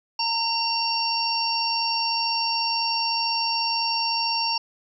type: harmonic tone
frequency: 917 Hz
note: A#5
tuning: 29 cents flat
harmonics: 1 / 3 / 5 / 6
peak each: -26 / -31 / -28 / -26 dBFS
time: 0.19-4.58 s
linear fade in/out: 5 ms
effects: 10-bit